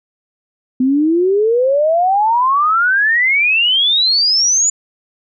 sine exponential sweep, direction up, 250.6 to 7040 Hz, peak -10 dBFS, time 0.8-4.7 s, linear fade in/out 5 ms, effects none

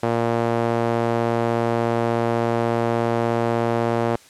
sawtooth tone with band-pass filter, 116.54 Hz, A#2, in tune, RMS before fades -21 dBFS, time 0.03-4.16 s, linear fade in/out 0 ms, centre 600 Hz, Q 1, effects white hiss -49 dBFS RMS until 4.29 s + low-pass 9000 Hz 12 dB/octave

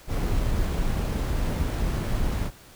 brown noise with sample-and-hold, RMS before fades -25 dBFS, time 0.07-2.51 s, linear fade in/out 50 ms, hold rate 11025 Hz, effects pink hiss -50 dBFS RMS until 2.75 s

